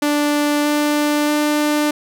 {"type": "tone with pitch steps", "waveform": "sawtooth", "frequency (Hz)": [293.7, 295.9, 298.1], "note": ["D4", "D4", "D4"], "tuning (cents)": [0, 13, 26], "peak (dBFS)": -11, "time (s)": [0.02, 1.91], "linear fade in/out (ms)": 5, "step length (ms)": 630, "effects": []}